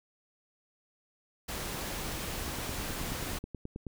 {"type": "noise", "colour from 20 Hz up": "pink", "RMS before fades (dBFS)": -37, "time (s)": [1.48, 3.39], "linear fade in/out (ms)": 10}
{"type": "click train", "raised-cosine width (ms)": 3, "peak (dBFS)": -26, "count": 14, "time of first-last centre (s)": [2.48, 3.867], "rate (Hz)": 9.37}
{"effects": []}